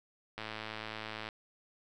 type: click train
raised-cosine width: 0.3 ms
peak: -24 dBFS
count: 100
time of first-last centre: 0.38-1.288 s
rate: 109 Hz
effects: none